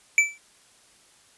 square tone with exponential decay, 2319 Hz, D7, 22 cents flat, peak -12 dBFS, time 0.18-0.38 s, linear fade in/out 1 ms, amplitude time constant 42 ms, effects white hiss -57 dBFS RMS until 1.37 s + resampled to 24000 Hz

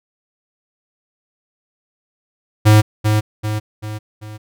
square tone with echo, 106.9 Hz, A2, 49 cents flat, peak -7 dBFS, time 2.65-2.82 s, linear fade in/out 20 ms, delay 390 ms, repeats 4, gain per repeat -6 dB, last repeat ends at 4.38 s, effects none

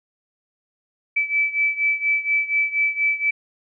sine beating tone pair, 2308 / 2312.2 Hz, D7 / D7, -31 / -28 cents, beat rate 4.2 Hz, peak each -20 / -23 dBFS, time 1.16-3.31 s, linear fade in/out 10 ms, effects none

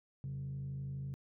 sine tone with frequency modulation, 135.9 Hz, C#3, 34 cents flat, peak -37 dBFS, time 0.24-1.14 s, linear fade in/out 0 ms, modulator 52.1 Hz, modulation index 0.47, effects tanh soft clip ceiling -35 dBFS

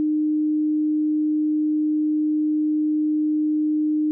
sine tone, 304.9 Hz, D#4, 35 cents flat, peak -18 dBFS, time 0-4.11 s, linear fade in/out 0 ms, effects none

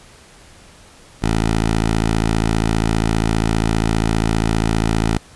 10% pulse tone, 55 Hz, A1, in tune, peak -7 dBFS, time 1.22-5.18 s, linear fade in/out 10 ms, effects pink hiss -45 dBFS RMS until 5.35 s + resampled to 24000 Hz

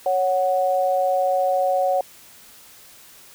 sine tone pair together, 554.4 / 740 Hz, C#5 / F#5, 0 / 0 cents, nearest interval perfect fourth, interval 500 cents, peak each -20 dBFS, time 0.06-2.01 s, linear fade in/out 2 ms, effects white hiss -47 dBFS RMS until 3.34 s

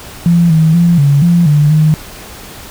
sine tone with pitch steps, 170.9 / 159.3 / 171.7 / 141.8 / 172.2 / 147.7 / 154.8 Hz, F3 / D#3 / F3 / C#3 / F3 / D3 / D#3, -37 / +41 / -29 / +40 / -24 / +10 / -9 cents, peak -5 dBFS, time 0.26-1.94 s, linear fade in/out 0 ms, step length 240 ms, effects pink hiss -31 dBFS RMS until 2.7 s

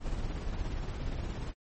brown noise with tremolo, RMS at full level -33 dBFS, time 0-1.54 s, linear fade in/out 50 ms, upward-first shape sine, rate 17 Hz, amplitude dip 40%, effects MP3 32 kbps

